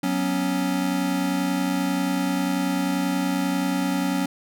square chord, F# suspended fourth, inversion none, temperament equal, 185 / 246.9 / 277.2 Hz, F#3 / B3 / C#4, 0 / 0 / 0 cents, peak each -27 / -30 / -25 dBFS, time 0.03-4.26 s, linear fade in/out 5 ms, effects none

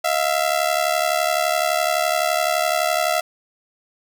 sawtooth ring-modulated tone, 670 Hz, E5, 28 cents sharp, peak -11 dBFS, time 0.04-3.21 s, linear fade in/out 10 ms, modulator 35.9 Hz, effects none

